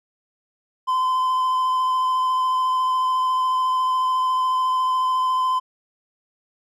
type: tone with vibrato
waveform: triangle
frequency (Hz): 1026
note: C6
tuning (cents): -34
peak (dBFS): -16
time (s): 0.87-5.6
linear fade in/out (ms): 20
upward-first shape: square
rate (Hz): 14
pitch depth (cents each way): 10
effects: none